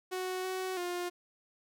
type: tone with pitch steps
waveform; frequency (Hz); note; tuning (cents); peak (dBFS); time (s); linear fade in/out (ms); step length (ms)
sawtooth; 370 / 373.8 / 354; F#4 / F#4 / F4; 0 / +18 / +23; -30; 0.11-1.1; 20; 330
effects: none